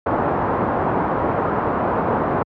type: low-pass noise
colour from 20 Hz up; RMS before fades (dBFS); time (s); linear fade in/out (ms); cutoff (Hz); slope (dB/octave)
white; -20; 0.06-2.43; 5; 1100; 24
effects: high-pass 80 Hz 12 dB/octave